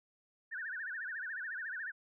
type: tone with vibrato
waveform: sine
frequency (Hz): 1638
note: G#6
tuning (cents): -24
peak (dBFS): -38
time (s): 0.51-1.92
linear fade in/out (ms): 20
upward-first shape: sine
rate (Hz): 14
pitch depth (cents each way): 200
effects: none